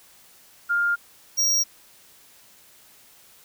sine / square tone pair in turn, 1405 / 5643 Hz, F6 / F8, +10 / +17 cents, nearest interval 2 octaves, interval 2407 cents, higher second, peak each -19 dBFS, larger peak neither, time 0.69-0.96 / 1.37-1.64 s, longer neither, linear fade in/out 20 ms, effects white hiss -53 dBFS RMS until 3.44 s

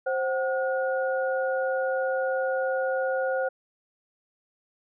sine tone cluster, 527 / 750 / 1442 Hz, C5 / F#5 / F#6, +12 / +23 / -45 cents, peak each -25 / -32 / -32 dBFS, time 0.06-3.49 s, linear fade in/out 10 ms, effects none

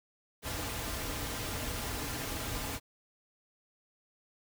pink noise with comb filter, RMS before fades -37 dBFS, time 0.42-2.8 s, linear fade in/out 50 ms, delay 5.4 ms, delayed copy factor -0.5, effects none

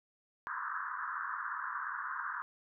pink band-pass noise, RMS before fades -39 dBFS, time 0.47-2.42 s, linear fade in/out 0 ms, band 1000 to 1700 Hz, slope 96 dB/octave, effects none

